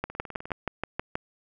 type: two click trains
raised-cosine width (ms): 0.5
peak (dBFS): -24 / -13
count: 9 / 8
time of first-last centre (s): 0.1-0.506 / 0.04-1.155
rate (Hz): 19.7 / 6.28
effects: none